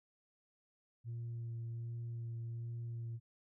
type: tone with vibrato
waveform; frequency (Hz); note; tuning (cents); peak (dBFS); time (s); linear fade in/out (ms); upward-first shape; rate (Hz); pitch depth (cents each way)
sine; 116.54; A#2; 0; -38; 1.04-3.2; 50; sine; 1.3; 13
effects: tanh soft clip ceiling -38 dBFS